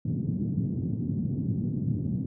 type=band-pass noise; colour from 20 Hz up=pink; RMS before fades=-29 dBFS; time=0.05-2.26 s; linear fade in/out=5 ms; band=110 to 250 Hz; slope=24 dB/octave; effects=none